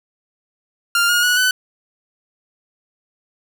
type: tone with pitch steps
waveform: sawtooth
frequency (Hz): 1396.9 / 1431.2 / 1466.3 / 1502.4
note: F6 / F6 / F#6 / F#6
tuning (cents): 0 / +42 / -16 / +26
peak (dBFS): -10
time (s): 0.95-1.51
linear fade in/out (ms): 2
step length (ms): 140
effects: none